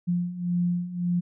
sine beating tone pair, 174.61 / 176.41 Hz, F3 / F3, 0 / +18 cents, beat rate 1.8 Hz, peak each -29 / -25 dBFS, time 0.07-1.21 s, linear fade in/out 20 ms, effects none

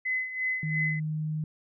sine tone with tremolo, 2030 Hz, B6, 47 cents sharp, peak -25 dBFS, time 0.05-1 s, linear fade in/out 10 ms, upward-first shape sine, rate 2.9 Hz, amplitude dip 70%
sine tone with pitch glide, 156.1 to 154.75 Hz, D#3 to D#3, +6 to -9 cents, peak -28 dBFS, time 0.63-1.44 s, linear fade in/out 2 ms, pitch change -15 cents, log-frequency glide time 0.8-1.06 s
effects none

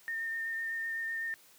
sine tone with vibrato, 1819 Hz, A#6, 43 cents flat, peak -33 dBFS, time 0.08-1.34 s, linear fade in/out 0 ms, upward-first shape triangle, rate 7.9 Hz, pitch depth 19 cents each way, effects white hiss -60 dBFS RMS until 1.58 s + high-pass 80 Hz 12 dB/octave

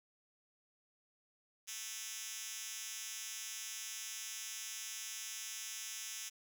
5% pulse tone with high-pass filter, 220 Hz, A3, in tune, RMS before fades -45 dBFS, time 1.67-6.3 s, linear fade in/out 20 ms, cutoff 4600 Hz, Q 1.3, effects none

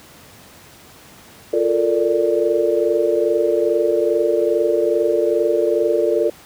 sine chord, Bb major seventh, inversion second, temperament equal with one note detuned, 349.2 / 440 / 462.4 / 587.3 Hz, F4 / A4 / Bb4 / D5, 0 / 0 / -14 / 0 cents, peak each -20 dBFS, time 1.53-6.3 s, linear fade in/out 5 ms, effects pink hiss -44 dBFS RMS until 6.45 s + high-pass 80 Hz 12 dB/octave

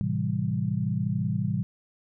sine chord, A minor seventh, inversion none, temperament equal, 110 / 130.81 / 164.81 / 196 Hz, A2 / C3 / E3 / G3, 0 / 0 / 0 / 0 cents, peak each -30 dBFS, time 0.01-1.63 s, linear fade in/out 0 ms, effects none

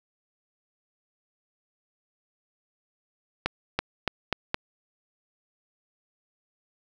accelerating click train, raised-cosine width 0.3 ms, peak -8 dBFS, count 5, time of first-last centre 3.46-4.544 s, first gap 330 ms, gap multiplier 0.87, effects 8-bit

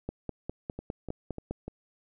two click trains, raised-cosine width 2 ms, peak -20 / -24 dBFS, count 8 / 4, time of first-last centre 0.09-1.51 / 0.79-1.68 s, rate 4.93 / 3.37 Hz, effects none

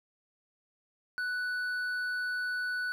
triangle tone with hard clipping, 1484 Hz, F#6, 5 cents sharp, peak -32 dBFS, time 1.18-2.92 s, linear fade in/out 0 ms, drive 8 dB, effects none

